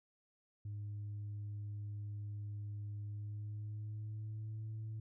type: tone with pitch glide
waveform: sine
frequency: 103.5 to 109.59 Hz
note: G#2 to A2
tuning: -5 to -6 cents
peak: -39 dBFS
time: 0.65-5 s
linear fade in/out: 5 ms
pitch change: +99 cents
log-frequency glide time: 3.04-4.71 s
effects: tanh soft clip ceiling -39 dBFS